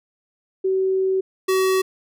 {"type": "tone pair in turn", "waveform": ["sine", "square"], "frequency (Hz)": [380, 378.1], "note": ["F#4", "F#4"], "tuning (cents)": [46, 38], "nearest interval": "unison", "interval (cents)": 8, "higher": "first", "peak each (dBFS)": -17, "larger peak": "neither", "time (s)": [[0.64, 1.21], [1.48, 1.82]], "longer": "first", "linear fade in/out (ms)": 10, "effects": []}